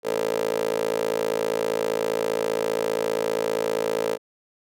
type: tone with high-pass filter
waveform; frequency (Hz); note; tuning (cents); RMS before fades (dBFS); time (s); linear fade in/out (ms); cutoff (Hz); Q
15% pulse; 55.1; A1; +3; -25; 0.03-4.18; 50; 440; 5.5
effects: none